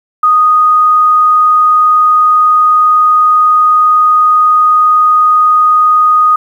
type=tone; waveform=sine; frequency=1241 Hz; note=D#6; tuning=5 cents flat; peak=-4 dBFS; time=0.23-6.36 s; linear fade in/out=5 ms; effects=7-bit